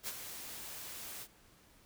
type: noise with ADSR envelope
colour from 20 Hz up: white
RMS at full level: -38 dBFS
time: 0.03-1.28 s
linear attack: 47 ms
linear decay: 43 ms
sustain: -8 dB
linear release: 61 ms
effects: pink hiss -64 dBFS RMS until 1.85 s